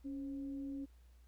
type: tone with frequency modulation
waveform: sine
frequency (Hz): 277.2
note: C#4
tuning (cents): 0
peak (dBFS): -40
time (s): 0.04-0.86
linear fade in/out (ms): 20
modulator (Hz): 251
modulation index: 0.23
effects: added 60 Hz sine -59 dBFS peak until 1.27 s + pink hiss -75 dBFS RMS until 1.27 s